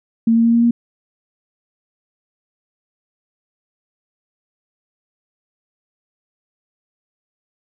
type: tone with pitch steps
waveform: sine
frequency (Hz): 227.9 / 229.9 / 231.9 / 233.9 / 235.9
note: A#3 / A#3 / A#3 / A#3 / A#3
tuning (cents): -39 / -24 / -9 / +6 / +21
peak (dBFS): -10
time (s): 0.27-0.71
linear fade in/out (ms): 5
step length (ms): 88
effects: none